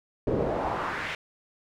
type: noise with band-pass filter sweep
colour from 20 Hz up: brown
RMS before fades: -29 dBFS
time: 0.27-1.15 s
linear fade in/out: 2 ms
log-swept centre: 360 to 2400 Hz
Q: 1.9
effects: none